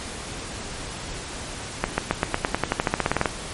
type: accelerating click train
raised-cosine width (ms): 0.5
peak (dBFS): -4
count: 18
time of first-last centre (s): 1.84-3.258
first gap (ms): 140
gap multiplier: 0.93
effects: pink hiss -34 dBFS RMS until 3.53 s + MP3 48 kbps